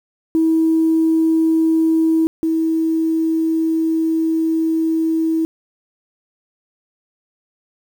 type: tone pair in turn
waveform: sine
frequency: 322.7 / 322.7 Hz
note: E4 / E4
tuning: -37 / -37 cents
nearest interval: unison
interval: 0 cents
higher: neither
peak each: -11 / -14 dBFS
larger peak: first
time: 0.35-2.27 / 2.43-5.45 s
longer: second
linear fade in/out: 0 ms
effects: tanh soft clip ceiling -7 dBFS + 7-bit